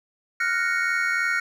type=chord; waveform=triangle; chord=Gb major seventh; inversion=third; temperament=equal; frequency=1396.9 / 1480 / 1864.7 / 2217 Hz; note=F6 / Gb6 / Bb6 / Db7; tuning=0 / 0 / 0 / 0 cents; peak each=-24 / -26 / -25 / -26 dBFS; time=0.4-1.4 s; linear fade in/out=5 ms; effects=none